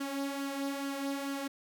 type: tone with flanger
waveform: sawtooth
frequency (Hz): 277.2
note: C#4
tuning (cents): 0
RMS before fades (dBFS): -36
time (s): 0-1.48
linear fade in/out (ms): 10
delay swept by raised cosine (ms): 0.63 to 3.43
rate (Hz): 2.3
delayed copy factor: +0.5
effects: none